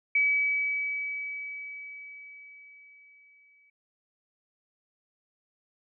sine tone with exponential decay, 2284 Hz, D7, 49 cents flat, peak -20 dBFS, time 0.15-3.7 s, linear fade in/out 5 ms, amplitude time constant 770 ms, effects none

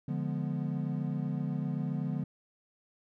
triangle chord, D diminished seventh, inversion none, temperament equal, 146.83 / 174.61 / 207.7 / 246.9 Hz, D3 / F3 / Ab3 / Cb4, 0 / 0 / 0 / 0 cents, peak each -32 / -34 / -37 / -36 dBFS, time 0.08-2.24 s, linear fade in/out 5 ms, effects none

